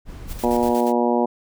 brown noise, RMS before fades -34 dBFS, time 0.05-0.76 s, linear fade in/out 50 ms
white noise with tremolo, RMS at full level -37 dBFS, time 0.27-0.93 s, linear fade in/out 50 ms, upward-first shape square, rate 8.4 Hz, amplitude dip 65%
harmonic tone, 120 Hz, B2, 49 cents flat, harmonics 2 / 3 / 4 / 5 / 6 / 7 / 8, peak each -21 / -23 / -24 / -25 / -26 / -26 / -27 dBFS, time 0.43-1.26 s, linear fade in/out 10 ms
effects none

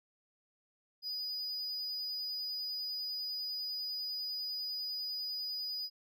triangle tone, 4945 Hz, D#8, 12 cents flat, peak -35 dBFS, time 1.02-5.9 s, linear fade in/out 50 ms, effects none

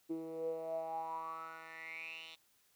10% pulse tone with band-pass filter sweep, 162.1 Hz, E3, 29 cents flat, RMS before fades -43 dBFS, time 0.09-2.36 s, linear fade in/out 20 ms, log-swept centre 330 to 3400 Hz, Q 9.8, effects white hiss -72 dBFS RMS until 2.75 s

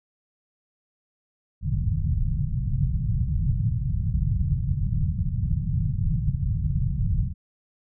white low-pass noise, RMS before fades -24 dBFS, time 1.61-7.34 s, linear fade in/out 50 ms, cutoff 160 Hz, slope 48 dB/octave, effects none

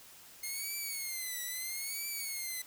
5% pulse tone with vibrato, 2129 Hz, C7, 30 cents sharp, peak -27 dBFS, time 0.43-2.62 s, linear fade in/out 5 ms, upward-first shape triangle, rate 0.76 Hz, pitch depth 160 cents each way, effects white hiss -55 dBFS RMS until 2.66 s

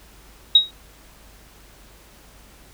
sine tone with exponential decay, 3800 Hz, A#7, 33 cents sharp, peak -5 dBFS, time 0.55-0.71 s, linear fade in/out 5 ms, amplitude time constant 33 ms, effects added 50 Hz sine -50 dBFS peak until 2.73 s + pink hiss -50 dBFS RMS until 2.73 s

